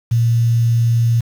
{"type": "tone with quantisation", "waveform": "sine", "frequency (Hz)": 116.54, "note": "A#2", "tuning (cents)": 0, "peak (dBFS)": -11, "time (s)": [0.11, 1.21], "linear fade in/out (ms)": 10, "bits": 6, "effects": []}